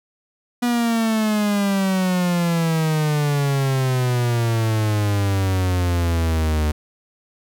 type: exponential sweep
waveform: 45% pulse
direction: down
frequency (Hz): 243.9 to 74.9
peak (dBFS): -17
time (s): 0.62-6.72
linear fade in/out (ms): 10
effects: none